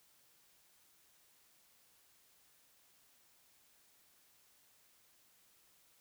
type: silence
effects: white hiss -69 dBFS RMS until 6 s